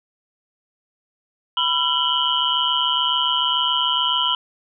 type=tone cluster; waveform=sine; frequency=993 / 1355 / 2954 / 3101 / 3223 Hz; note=B5 / E6 / F#7 / G7 / G7; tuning=+9 / +47 / -3 / -19 / +47 cents; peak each=-23 / -27 / -22 / -23 / -26 dBFS; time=1.57-4.35 s; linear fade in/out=2 ms; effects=none